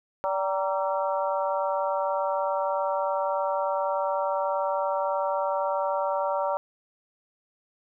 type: harmonic tone with a mistuned harmonic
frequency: 193.1 Hz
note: G3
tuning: 26 cents flat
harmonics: 3 / 4 / 5 / 6 / 7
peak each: -27 / -32 / -29 / -35 / -36 dBFS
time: 0.24-6.57 s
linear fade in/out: 0 ms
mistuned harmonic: 5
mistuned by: -55 cents
effects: none